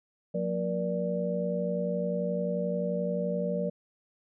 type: tone cluster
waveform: sine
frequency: 179.5 / 231.1 / 474.8 / 586 Hz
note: F3 / A#3 / A#4 / D5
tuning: +48 / -15 / +32 / -4 cents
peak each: -31 / -39 / -33 / -32 dBFS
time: 0.34-3.7 s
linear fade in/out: 10 ms
effects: none